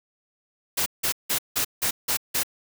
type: noise bursts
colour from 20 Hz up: white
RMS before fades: -24 dBFS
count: 7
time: 0.77-2.434 s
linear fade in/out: 10 ms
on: 92 ms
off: 170 ms
effects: none